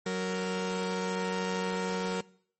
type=tone pair together; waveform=sawtooth; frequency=185.89 / 464.9 Hz; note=F#3 / A#4; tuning=+8 / -5 cents; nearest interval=octave + major third; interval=1587 cents; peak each=-28 / -29 dBFS; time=0.06-2.21 s; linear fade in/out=5 ms; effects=noise-tail reverb RT60 0.6 s tail -22 dB re dry + MP3 32 kbps